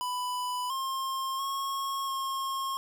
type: tone with pitch steps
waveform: square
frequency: 994 / 1066 / 1091 / 1078 Hz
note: B5 / C6 / C#6 / C#6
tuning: +11 / +32 / -28 / -49 cents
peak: -31 dBFS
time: 0.01-2.77 s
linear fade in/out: 0 ms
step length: 690 ms
effects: none